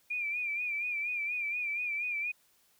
sine tone with vibrato, 2394 Hz, D7, 33 cents sharp, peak -31 dBFS, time 0.1-2.32 s, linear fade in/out 10 ms, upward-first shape sine, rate 4.2 Hz, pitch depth 65 cents each way, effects white hiss -68 dBFS RMS until 2.79 s

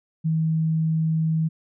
sine tone, 160 Hz, D#3, 49 cents sharp, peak -19 dBFS, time 0.24-1.49 s, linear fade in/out 20 ms, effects none

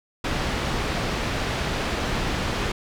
pink low-pass noise, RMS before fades -26 dBFS, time 0.24-2.72 s, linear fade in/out 5 ms, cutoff 4200 Hz, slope 12 dB/octave, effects none

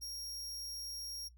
sawtooth tone, 5588 Hz, F8, in tune, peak -39 dBFS, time 0.01-1.29 s, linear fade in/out 20 ms, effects noise-tail reverb RT60 0.1 s tail -18 dB re dry + added 60 Hz sine -57 dBFS peak until 1.37 s

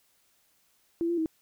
sine tone with pitch steps, 336.4 / 343.4 / 320 Hz, E4 / F4 / D#4, +35 / -29 / +49 cents, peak -25 dBFS, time 1.01-1.259 s, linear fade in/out 0 ms, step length 83 ms, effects white hiss -68 dBFS RMS until 1.41 s

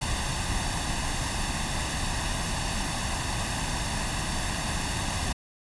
pink noise with comb filter, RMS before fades -29 dBFS, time 0.01-5.33 s, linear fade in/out 10 ms, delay 1.1 ms, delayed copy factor +0.65, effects resampled to 24000 Hz

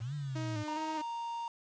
sine exponential two-way sweep, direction up then down, 107.2 to 149.3 to 107.2 Hz, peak -35 dBFS, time 0-0.64 s, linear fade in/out 20 ms, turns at 0.14 s
sawtooth tone with vibrato, 309.4 Hz, D#4, 10 cents flat, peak -34 dBFS, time 0.35-1.02 s, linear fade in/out 10 ms, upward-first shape square, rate 2.4 Hz, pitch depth 35 cents each way
triangle tone, 932.3 Hz, A#5, in tune, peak -34 dBFS, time 0.68-1.48 s, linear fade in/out 2 ms
effects resampled to 16000 Hz + 9-bit

